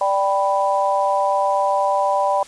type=chord; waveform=sine; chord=G major; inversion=second; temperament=equal; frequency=587.3 / 784 / 987.8 Hz; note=D5 / G5 / B5; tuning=0 / 0 / 0 cents; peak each=-20 dBFS; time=0.01-2.43 s; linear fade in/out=2 ms; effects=white hiss -43 dBFS RMS until 2.47 s + resampled to 22050 Hz